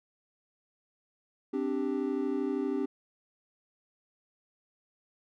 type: chord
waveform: triangle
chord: C suspended second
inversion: none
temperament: just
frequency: 261.6 / 294.3 / 392.4 Hz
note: C4 / D4 / G4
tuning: 0 / +4 / +2 cents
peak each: -31 dBFS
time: 1.53-2.86 s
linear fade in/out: 10 ms
effects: none